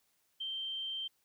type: tone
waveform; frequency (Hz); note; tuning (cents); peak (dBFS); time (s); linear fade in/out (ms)
sine; 3136; G7; 0; -36; 0.4-1.08; 10
effects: white hiss -75 dBFS RMS until 1.24 s